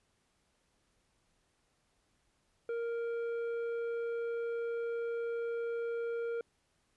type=tone with tanh clipping; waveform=triangle; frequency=466.2 Hz; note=A#4; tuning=in tune; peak=-35 dBFS; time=2.69-6.41 s; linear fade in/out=2 ms; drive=12 dB; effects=pink hiss -75 dBFS RMS until 6.96 s + resampled to 24000 Hz